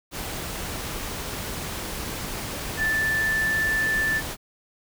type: tone in noise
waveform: sine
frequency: 1760 Hz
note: A6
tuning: in tune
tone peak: -21 dBFS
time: 2.77-4.22 s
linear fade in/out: 50 ms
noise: pink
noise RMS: -32 dBFS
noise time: 0.11-4.37 s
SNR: +8 dB
effects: none